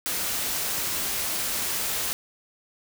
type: noise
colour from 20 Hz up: white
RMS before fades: -28 dBFS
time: 0.06-2.13 s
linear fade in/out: 0 ms
effects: none